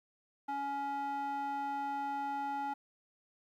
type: tone with band-pass filter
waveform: square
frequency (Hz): 280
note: C#4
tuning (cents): +18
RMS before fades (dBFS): -37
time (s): 0.48-2.74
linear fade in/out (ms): 10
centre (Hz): 940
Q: 3.8
effects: 12-bit